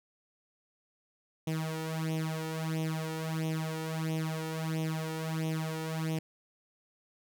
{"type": "tone with flanger", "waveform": "sawtooth", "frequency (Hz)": 159.4, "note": "D#3", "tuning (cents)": 42, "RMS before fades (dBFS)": -34, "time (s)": [1.47, 6.19], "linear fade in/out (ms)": 5, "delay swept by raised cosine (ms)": [0.32, 2.22], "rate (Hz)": 1.5, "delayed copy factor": 0.8, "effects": []}